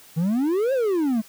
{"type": "exponential two-way sweep", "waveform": "triangle", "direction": "up then down", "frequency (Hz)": [153.6, 554.4, 209.4], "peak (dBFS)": -17, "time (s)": [0.16, 1.22], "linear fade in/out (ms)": 20, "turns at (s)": 0.73, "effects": ["white hiss -49 dBFS RMS until 1.28 s"]}